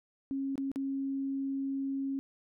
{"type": "tone with dropouts", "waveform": "sine", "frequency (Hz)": 272.3, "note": "C#4", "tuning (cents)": -31, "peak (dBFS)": -31, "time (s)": [0.31, 2.19], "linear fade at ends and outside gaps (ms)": 0, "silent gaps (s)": [[0.556, 0.579], [0.716, 0.759]], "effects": []}